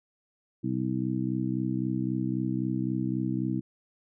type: harmonic tone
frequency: 63.8 Hz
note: C2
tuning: 43 cents flat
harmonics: 2 / 3 / 4 / 5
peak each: -32 / -32 / -32 / -32 dBFS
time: 0.63-3.61 s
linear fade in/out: 20 ms
effects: none